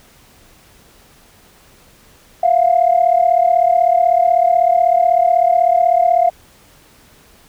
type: tone pair together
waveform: sine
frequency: 679 / 715.1 Hz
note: F5 / F5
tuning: -49 / +41 cents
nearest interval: minor second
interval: 90 cents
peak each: -12 dBFS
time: 2.43-6.3 s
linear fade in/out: 5 ms
effects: tanh soft clip ceiling -2 dBFS + pink hiss -48 dBFS RMS until 7.48 s